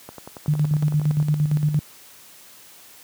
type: click train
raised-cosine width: 1 ms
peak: -22 dBFS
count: 13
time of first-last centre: 0.09-1.201 s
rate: 10.8 Hz
type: tone with tremolo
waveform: sine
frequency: 150 Hz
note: D3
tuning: 37 cents sharp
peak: -15 dBFS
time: 0.48-1.79 s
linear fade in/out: 0 ms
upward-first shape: square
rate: 8.7 Hz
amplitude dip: 55%
effects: white hiss -47 dBFS RMS until 3.03 s + high-pass 80 Hz 12 dB/octave